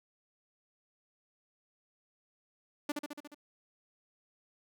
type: tone with echo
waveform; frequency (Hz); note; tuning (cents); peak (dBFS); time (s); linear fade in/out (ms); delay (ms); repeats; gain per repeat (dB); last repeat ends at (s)
sawtooth; 293.7; D4; 0; -27; 2.89-2.92; 5; 71; 6; -3; 3.346
effects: none